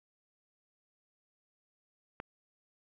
click, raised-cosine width 0.5 ms, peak -24 dBFS, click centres 2.201 s, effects 10-bit

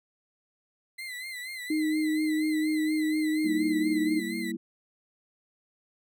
35% pulse tone with vibrato, 2036 Hz, C7, 48 cents flat, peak -34 dBFS, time 0.98-4.52 s, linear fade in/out 10 ms, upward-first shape sine, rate 4.2 Hz, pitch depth 73 cents each way
sine tone, 310 Hz, D#4, 6 cents flat, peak -24 dBFS, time 1.7-4.2 s, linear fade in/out 5 ms
sine chord, E diminished, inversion first, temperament equal, 196 / 233.1 / 329.6 Hz, G3 / Bb3 / E4, 0 / 0 / 0 cents, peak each -36 / -34 / -34 dBFS, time 3.44-4.57 s, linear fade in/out 10 ms
effects none

